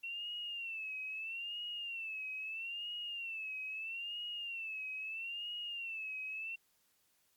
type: tone with vibrato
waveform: sine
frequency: 2705 Hz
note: E7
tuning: 44 cents sharp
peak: -39 dBFS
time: 0.03-6.56 s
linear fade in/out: 10 ms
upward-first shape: sine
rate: 0.77 Hz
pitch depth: 110 cents each way
effects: white hiss -74 dBFS RMS until 7.36 s + MP3 96 kbps